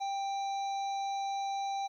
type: harmonic tone with a mistuned harmonic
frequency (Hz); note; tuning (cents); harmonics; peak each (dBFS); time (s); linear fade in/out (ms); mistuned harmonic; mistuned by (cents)
788; G5; +9; 1 / 3 / 5 / 7 / 8; -32 / -51 / -46 / -55 / -56; 0-1.88; 20; 7; +74
effects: 12-bit